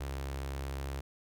sawtooth tone with notch filter, 68.2 Hz, C#2, 28 cents flat, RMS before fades -38 dBFS, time 0-1.01 s, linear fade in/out 10 ms, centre 200 Hz, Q 1.6, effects none

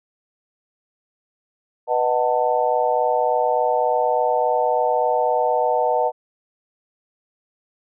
sine chord, B dominant seventh, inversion none, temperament just, 493.9 / 617.4 / 740.8 / 889 Hz, B4 / D#5 / F#5 / A5, 0 / -14 / +2 / +18 cents, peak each -22 dBFS, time 1.87-6.12 s, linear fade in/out 50 ms, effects none

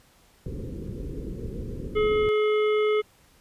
pink low-pass noise, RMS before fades -34 dBFS, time 0.46-2.29 s, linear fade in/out 0 ms, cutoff 510 Hz, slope 96 dB/octave
harmonic tone, 425.5 Hz, G#4, 42 cents sharp, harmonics 1 / 3 / 5 / 7 / 8, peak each -20 / -32 / -33 / -40 / -44 dBFS, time 1.95-3.02 s, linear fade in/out 20 ms
effects pink hiss -59 dBFS RMS until 3.4 s + resampled to 32000 Hz

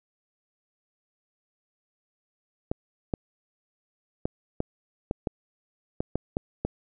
clicks, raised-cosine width 2 ms, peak -13 dBFS, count 10, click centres 2.715 / 3.138 / 4.255 / 4.604 / 5.111 / 5.272 / 6.005 / 6.156 / 6.369 / 6.65 s, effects none

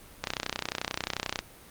click train, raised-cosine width 0.2 ms, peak -11 dBFS, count 37, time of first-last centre 0.24-1.39 s, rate 31.3 Hz, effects pink hiss -51 dBFS RMS until 1.7 s + Opus 32 kbps

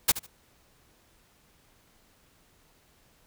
white noise with echo, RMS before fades -20 dBFS, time 0.08-0.12 s, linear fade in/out 10 ms, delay 74 ms, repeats 2, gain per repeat -14 dB, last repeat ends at 0.268 s, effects pink hiss -63 dBFS RMS until 3.26 s

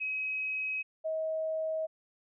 sine tone pair in turn, 2543 / 635.8 Hz, D#7 / D#5, +37 / +37 cents, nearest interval 2 octaves, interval 2400 cents, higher first, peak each -31 / -30 dBFS, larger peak second, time 0-0.83 / 1.04-1.87 s, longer neither, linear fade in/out 20 ms, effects none

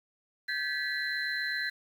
sine tone cluster, 1565 / 1713 / 1960 / 4074 Hz, G6 / A6 / B6 / C8, -3 / -47 / -14 / -47 cents, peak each -37 / -34 / -35 / -37 dBFS, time 0.48-1.7 s, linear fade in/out 10 ms, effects 9-bit

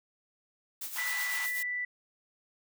blue noise with tremolo, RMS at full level -37 dBFS, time 0.81-1.63 s, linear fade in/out 5 ms, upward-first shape sine, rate 8 Hz, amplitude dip 60%
pink band-pass noise, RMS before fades -41 dBFS, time 0.96-1.46 s, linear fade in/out 0 ms, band 820 to 9300 Hz, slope 48 dB/octave
sine tone, 1975.5 Hz, B6, in tune, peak -31 dBFS, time 0.98-1.85 s, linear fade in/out 5 ms
effects none

